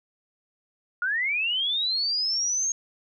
sine linear sweep, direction up, 1400 to 6550 Hz, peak -23 dBFS, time 1.02-2.72 s, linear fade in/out 2 ms, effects none

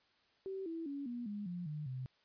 sine tone with pitch steps, 384.5 / 329 / 281.5 / 240.8 / 206 / 176.29 / 150.84 / 129.05 Hz, G4 / E4 / C#4 / B3 / G#3 / F3 / D3 / C3, -33 / -3 / +27 / -44 / -14 / +17 / +47 / -23 cents, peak -39 dBFS, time 0.46-2.06 s, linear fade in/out 0 ms, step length 200 ms, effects white hiss -72 dBFS RMS until 2.24 s + resampled to 11025 Hz

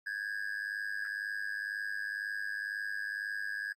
triangle tone with amplitude modulation, 1644 Hz, G#6, 18 cents flat, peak -29 dBFS, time 0.06-3.73 s, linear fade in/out 10 ms, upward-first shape sine, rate 102 Hz, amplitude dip 90%, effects AAC 48 kbps

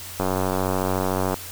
click train, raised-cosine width 1 ms, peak -9 dBFS, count 108, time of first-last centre 0.2-1.342 s, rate 93.7 Hz, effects added 90 Hz sine -43 dBFS peak until 1.51 s + white hiss -37 dBFS RMS until 1.51 s

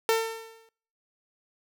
sawtooth tone with exponential decay, 450.5 Hz, A4, 41 cents sharp, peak -15 dBFS, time 0.09-0.69 s, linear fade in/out 1 ms, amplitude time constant 130 ms, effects noise-tail reverb RT60 0.6 s tail -26 dB re dry

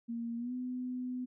sine tone with pitch glide, 233.1 to 251.3 Hz, A#3 to B3, 0 to +30 cents, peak -35 dBFS, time 0.08-1.26 s, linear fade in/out 20 ms, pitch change +130 cents, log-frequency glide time 0.37-0.53 s, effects none

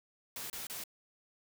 white noise bursts, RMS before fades -42 dBFS, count 3, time 0.36-0.838 s, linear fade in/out 2 ms, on 140 ms, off 29 ms, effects none

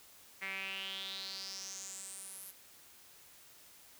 sawtooth tone with band-pass filter sweep, 192.9 Hz, G3, 28 cents flat, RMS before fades -44 dBFS, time 0.41-2.52 s, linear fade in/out 20 ms, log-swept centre 2100 to 12000 Hz, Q 6, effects white hiss -59 dBFS RMS until 3.99 s

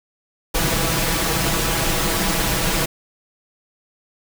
pink noise with comb filter, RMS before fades -20 dBFS, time 0.54-2.86 s, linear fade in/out 10 ms, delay 6.1 ms, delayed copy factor +0.75, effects none

